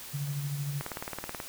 sine tone with tremolo, 143 Hz, D3, 46 cents flat, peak -29 dBFS, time 0.13-0.82 s, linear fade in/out 20 ms, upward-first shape sine, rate 13 Hz, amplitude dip 45%
click train, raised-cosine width 0.5 ms, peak -20 dBFS, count 12, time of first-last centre 0.81-1.401 s, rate 18.6 Hz
effects white hiss -44 dBFS RMS until 1.48 s

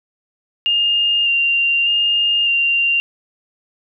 sine tone with vibrato, 2800 Hz, F7, 4 cents sharp, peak -13 dBFS, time 0.66-3 s, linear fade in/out 0 ms, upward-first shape square, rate 0.83 Hz, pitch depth 15 cents each way, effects none

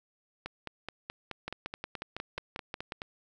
two click trains, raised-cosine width 0.3 ms, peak -20 / -21 dBFS, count 9 / 13, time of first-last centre 1.48-2.921 / 0.46-3.019 s, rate 5.55 / 4.69 Hz, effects none

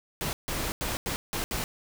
pink noise bursts at uneven times, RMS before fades -31 dBFS, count 6, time 0.21-0.33 / 0.48-0.72 / 0.81-0.97 / 1.06-1.16 / 1.33-1.44 / 1.51-1.64 s, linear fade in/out 0 ms, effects none

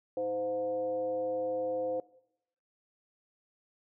sine tone with frequency modulation, 516 Hz, C5, 24 cents flat, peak -30 dBFS, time 0.17-2 s, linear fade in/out 2 ms, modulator 200 Hz, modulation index 0.55, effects noise-tail reverb RT60 0.8 s tail -20 dB re dry

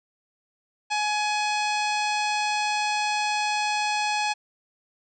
harmonic tone with a mistuned harmonic, 841 Hz, G#5, 22 cents sharp, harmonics 1 / 2 / 3 / 4 / 5 / 6 / 7 / 8 / 9 / 10, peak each -25 / -34 / -29 / -36 / -35 / -38 / -39 / -49 / -42 / -45 dBFS, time 0.9-4.34 s, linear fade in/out 20 ms, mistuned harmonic 5, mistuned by +33 cents, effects none

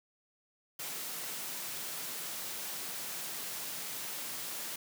white high-pass noise, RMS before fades -40 dBFS, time 0.79-4.76 s, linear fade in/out 5 ms, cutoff 120 Hz, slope 48 dB/octave, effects none

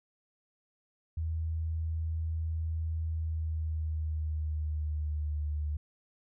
sine tone with pitch glide, 80.6 to 74.77 Hz, E2 to D2, -38 to +32 cents, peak -30 dBFS, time 1.17-5.77 s, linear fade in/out 5 ms, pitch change -130 cents, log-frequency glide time 3.05-5.46 s, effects none

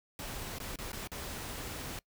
pink noise with dropouts, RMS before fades -41 dBFS, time 0.19-1.99 s, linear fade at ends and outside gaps 1 ms, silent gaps 0.585-0.601 / 0.758-0.787 / 0.918-0.93 / 1.074-1.117 s, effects noise-tail reverb RT60 0.1 s tail -23 dB re dry

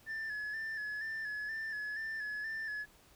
sine tone with vibrato, 1740 Hz, A6, 20 cents flat, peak -34 dBFS, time 0.06-2.86 s, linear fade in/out 50 ms, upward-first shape square, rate 2.1 Hz, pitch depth 39 cents each way, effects tanh soft clip ceiling -36 dBFS + pink hiss -63 dBFS RMS until 3.15 s

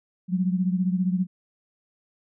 sine beating tone pair, 181.3 / 196.3 Hz, F#3 / G3, -35 / +3 cents, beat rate 15 Hz, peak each -22 / -27 dBFS, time 0.28-1.27 s, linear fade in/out 50 ms, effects none

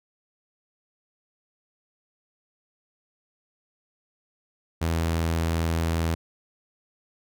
sawtooth tone, 82.41 Hz, E2, in tune, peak -19 dBFS, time 4.81-6.15 s, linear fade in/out 10 ms, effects none

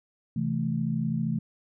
sine chord, A minor, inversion first, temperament just, 132 / 165 / 220 Hz, C3 / E3 / A3, +16 / +2 / 0 cents, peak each -31 / -29 / -29 dBFS, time 0.36-1.39 s, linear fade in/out 5 ms, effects none

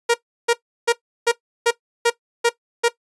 sawtooth tone bursts, 470 Hz, A#4, 14 cents sharp, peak -9 dBFS, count 8, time 0.09-2.886 s, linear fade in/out 10 ms, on 52 ms, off 340 ms, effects noise-tail reverb RT60 0.1 s tail -17 dB re dry + resampled to 24000 Hz

